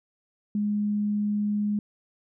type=tone; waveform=sine; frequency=207.7 Hz; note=G#3; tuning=in tune; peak=-23 dBFS; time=0.55-1.79 s; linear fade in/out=2 ms; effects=none